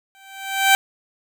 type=tone with exponential growth; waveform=15% pulse; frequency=778 Hz; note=G5; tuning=13 cents flat; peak=-3 dBFS; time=0.15-0.75 s; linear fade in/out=0 ms; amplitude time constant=130 ms; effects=none